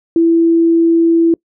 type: tone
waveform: sine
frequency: 332.6 Hz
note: E4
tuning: 16 cents sharp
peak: -7 dBFS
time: 0.16-1.34 s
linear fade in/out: 2 ms
effects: noise-tail reverb RT60 0.1 s tail -26 dB re dry